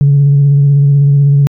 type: tone with vibrato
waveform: sine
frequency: 141.6 Hz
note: C#3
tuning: 37 cents sharp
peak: -3 dBFS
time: 0.01-1.47 s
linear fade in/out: 0 ms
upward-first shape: square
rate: 16 Hz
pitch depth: 20 cents each way
effects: tanh soft clip ceiling -1 dBFS